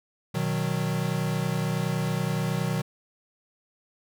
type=chord; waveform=square; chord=B major; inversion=none; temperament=equal; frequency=123.47 / 155.56 / 185 Hz; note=B2 / D#3 / F#3; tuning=0 / 0 / 0 cents; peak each=-31 / -29 / -31 dBFS; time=0.34-2.82 s; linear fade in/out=10 ms; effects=none